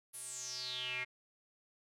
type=tone with band-pass filter sweep; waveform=square; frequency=126.1 Hz; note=B2; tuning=36 cents sharp; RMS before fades=-42 dBFS; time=0.13-1.05 s; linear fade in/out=20 ms; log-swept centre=11000 to 2100 Hz; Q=7.9; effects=none